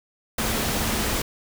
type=tone in noise; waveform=sine; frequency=220 Hz; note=A3; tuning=in tune; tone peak=-33 dBFS; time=0.38-1.22 s; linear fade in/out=5 ms; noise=pink; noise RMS=-25 dBFS; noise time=0.38-1.22 s; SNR=-11 dB; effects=none